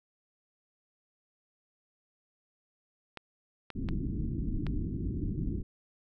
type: clicks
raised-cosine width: 0.3 ms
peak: -24 dBFS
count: 4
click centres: 3.173 / 3.703 / 3.888 / 4.667 s
type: low-pass noise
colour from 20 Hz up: pink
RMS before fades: -33 dBFS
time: 3.75-5.63 s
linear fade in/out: 10 ms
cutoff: 340 Hz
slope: 48 dB/octave
effects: none